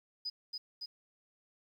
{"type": "tone with echo", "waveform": "sine", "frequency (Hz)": 4978, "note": "D#8", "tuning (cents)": 0, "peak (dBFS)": -35, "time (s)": [0.25, 0.3], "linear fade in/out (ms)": 10, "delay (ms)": 280, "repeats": 2, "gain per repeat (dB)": -2, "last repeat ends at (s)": 0.86, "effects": ["11-bit"]}